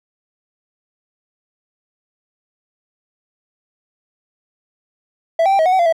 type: tone with pitch steps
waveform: triangle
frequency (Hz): 661 / 776 / 786 / 638 / 735 / 756 / 687 / 655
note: E5 / G5 / G5 / D#5 / F#5 / F#5 / F5 / E5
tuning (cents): +5 / -18 / +4 / +43 / -12 / +37 / -29 / -11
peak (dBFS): -9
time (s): 5.39-5.926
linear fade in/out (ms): 5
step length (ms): 67
effects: none